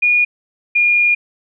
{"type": "tone pair in turn", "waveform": "sine", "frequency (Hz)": [2441, 2424], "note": ["D#7", "D#7"], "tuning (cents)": [-34, -46], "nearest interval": "unison", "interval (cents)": 12, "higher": "first", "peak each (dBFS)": -10, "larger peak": "neither", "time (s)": [[0.02, 0.25], [0.75, 1.15]], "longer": "second", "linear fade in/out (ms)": 10, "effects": []}